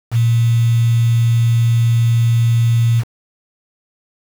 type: tone with quantisation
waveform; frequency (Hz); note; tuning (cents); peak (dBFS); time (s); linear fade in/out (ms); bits
sine; 116.54; A#2; 0; -10; 0.11-3.04; 50; 5
effects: none